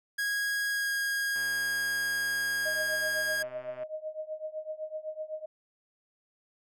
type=tone with pitch glide; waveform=45% pulse; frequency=1647 to 1634.7 Hz; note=G#6 to G#6; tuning=-15 to -28 cents; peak=-28 dBFS; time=0.18-3.43 s; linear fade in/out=10 ms; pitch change=-13 cents; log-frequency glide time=0.7-0.91 s
type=click train; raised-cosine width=0.5 ms; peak=-34 dBFS; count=320; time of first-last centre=1.36-3.833 s; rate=129 Hz
type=tone with tremolo; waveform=sine; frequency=622.3 Hz; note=D#5; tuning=in tune; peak=-31 dBFS; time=2.65-5.46 s; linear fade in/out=10 ms; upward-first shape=triangle; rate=7.9 Hz; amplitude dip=95%
effects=none

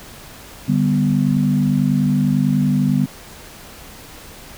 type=chord; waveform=sine; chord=G major; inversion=second; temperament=equal; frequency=146.83 / 196 / 246.9 Hz; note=D3 / G3 / B3; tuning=0 / 0 / 0 cents; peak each=-18 dBFS; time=0.68-3.06 s; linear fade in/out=10 ms; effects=pink hiss -39 dBFS RMS until 4.57 s

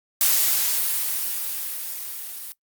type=noise with level ramp; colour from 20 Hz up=blue; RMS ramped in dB=-18 to -36 dBFS; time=0.21-2.52 s; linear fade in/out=0 ms; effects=noise-tail reverb RT60 0.1 s tail -21 dB re dry + Opus 48 kbps

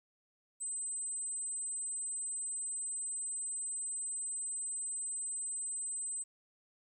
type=tone; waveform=sine; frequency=8110 Hz; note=B8; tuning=45 cents sharp; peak=-36 dBFS; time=0.6-6.24 s; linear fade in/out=20 ms; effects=12-bit

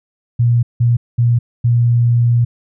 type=tone bursts at uneven times; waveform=sine; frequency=119.1 Hz; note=A#2; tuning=38 cents sharp; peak=-9 dBFS; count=4; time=0.39-0.63 / 0.8-0.97 / 1.18-1.39 / 1.64-2.45 s; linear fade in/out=10 ms; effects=none

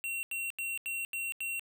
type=tone bursts; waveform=square; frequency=2734 Hz; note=F7; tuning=37 cents flat; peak=-34 dBFS; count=6; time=0.04-1.595 s; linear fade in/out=0 ms; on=190 ms; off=83 ms; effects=none

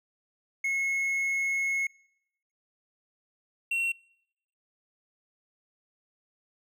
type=tone pair in turn; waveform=triangle; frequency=2177 / 2727 Hz; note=C#7 / F7; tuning=-32 / -42 cents; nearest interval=major third; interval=390 cents; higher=second; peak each=-24 dBFS; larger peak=neither; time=0.64-1.87 / 3.71-3.92 s; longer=first; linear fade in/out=5 ms; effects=noise-tail reverb RT60 0.8 s tail -25 dB re dry

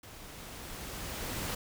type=noise with level ramp; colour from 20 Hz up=pink; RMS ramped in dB=-50 to -35 dBFS; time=0.03-1.55 s; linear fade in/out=5 ms; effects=none

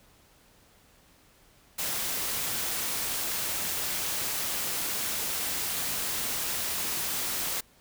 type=noise; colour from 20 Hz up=white; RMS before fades=-31 dBFS; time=1.78-7.61 s; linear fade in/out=10 ms; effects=pink hiss -60 dBFS RMS until 7.8 s

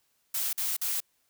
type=noise bursts; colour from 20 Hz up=blue; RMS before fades=-30 dBFS; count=3; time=0.34-1.004 s; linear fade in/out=5 ms; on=190 ms; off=47 ms; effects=white hiss -72 dBFS RMS until 1.29 s

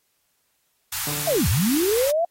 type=band-stop noise; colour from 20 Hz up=white; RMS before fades=-28 dBFS; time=0.92-2.11 s; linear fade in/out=5 ms; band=120 to 780 Hz; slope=48 dB/octave
type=tone with exponential decay; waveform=sawtooth; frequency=146.83 Hz; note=D3; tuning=in tune; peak=-24 dBFS; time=1.07-1.95 s; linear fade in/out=2 ms; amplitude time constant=190 ms
type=linear two-way sweep; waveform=sine; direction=down then up; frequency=698.5 to 69.6 to 698.5 Hz; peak=-18 dBFS; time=1.27-2.25 s; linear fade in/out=5 ms; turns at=1.48 s
effects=white hiss -69 dBFS RMS until 2.3 s + AAC 48 kbps

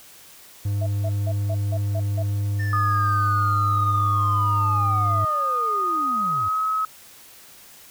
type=tone; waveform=triangle; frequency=101.4 Hz; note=G#2; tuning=41 cents flat; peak=-19 dBFS; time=0.65-5.25 s; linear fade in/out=5 ms
type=tone bursts; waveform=sine; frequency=659.3 Hz; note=E5; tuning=in tune; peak=-28 dBFS; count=7; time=0.81-2.229 s; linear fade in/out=10 ms; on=57 ms; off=170 ms
type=linear sweep; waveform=triangle; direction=down; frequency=1801 to 85 Hz; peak=-29 dBFS; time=2.59-6.49 s; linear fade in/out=10 ms
type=tone with pitch glide; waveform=sine; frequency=1229 to 1280.5 Hz; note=D#6 to D#6; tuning=-22 to +49 cents; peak=-20 dBFS; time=2.73-6.85 s; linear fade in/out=2 ms; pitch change=+71 cents; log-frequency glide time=5.74-6.67 s
effects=white hiss -47 dBFS RMS until 7.9 s

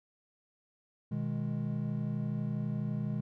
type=chord; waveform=triangle; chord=G# minor; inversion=first; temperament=equal; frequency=123.47 / 155.56 / 207.7 Hz; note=B2 / D#3 / G#3; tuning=0 / 0 / 0 cents; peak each=-34 dBFS; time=1.11-3.21 s; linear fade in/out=10 ms; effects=none

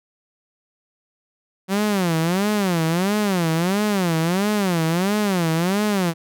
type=tone with vibrato; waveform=sawtooth; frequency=184.5 Hz; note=F#3; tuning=5 cents flat; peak=-14 dBFS; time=1.68-6.14 s; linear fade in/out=50 ms; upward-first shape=sine; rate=1.5 Hz; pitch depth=240 cents each way; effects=none

